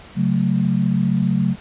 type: chord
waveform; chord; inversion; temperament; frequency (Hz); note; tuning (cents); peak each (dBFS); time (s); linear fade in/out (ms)
sine; F# minor; second; equal; 138.59 / 185 / 220; C#3 / F#3 / A3; 0 / 0 / 0; -21 / -18 / -21; 0.15-1.56; 50
effects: pink hiss -42 dBFS RMS until 1.6 s + resampled to 8000 Hz